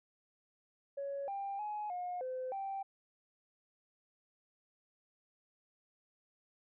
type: tone with pitch steps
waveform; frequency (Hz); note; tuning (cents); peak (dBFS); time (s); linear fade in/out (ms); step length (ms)
sine; 558 / 793 / 841 / 717 / 513 / 782; C#5 / G5 / G#5 / F5 / C5 / G5; +11 / +20 / +22 / +45 / -34 / -4; -36; 0.97-2.83; 10; 310
effects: tanh soft clip ceiling -33 dBFS